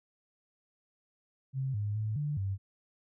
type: tone with pitch steps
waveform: sine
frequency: 133.3 / 103.6 / 107.9 / 147.4 / 97.5 Hz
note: C3 / G#2 / A2 / D3 / G2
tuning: +33 / -4 / -33 / +7 / -9 cents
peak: -30 dBFS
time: 1.53-2.58 s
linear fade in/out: 50 ms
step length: 210 ms
effects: none